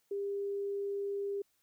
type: tone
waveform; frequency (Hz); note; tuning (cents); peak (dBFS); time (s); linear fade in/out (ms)
sine; 400.4; G4; +37; -33; 0.11-1.42; 5
effects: white hiss -75 dBFS RMS until 1.62 s